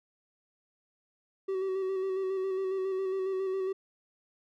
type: tone with vibrato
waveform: triangle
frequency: 380.9 Hz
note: G4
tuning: 50 cents flat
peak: -27 dBFS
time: 1.48-3.73 s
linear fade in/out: 10 ms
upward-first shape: square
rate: 7.3 Hz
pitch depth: 24 cents each way
effects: none